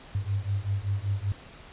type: beating tone pair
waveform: sine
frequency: 97 / 102.2 Hz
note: G2 / G#2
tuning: -18 / -27 cents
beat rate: 5.2 Hz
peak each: -29 dBFS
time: 0.15-1.32 s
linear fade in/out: 0 ms
effects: pink hiss -48 dBFS RMS until 1.72 s + resampled to 8000 Hz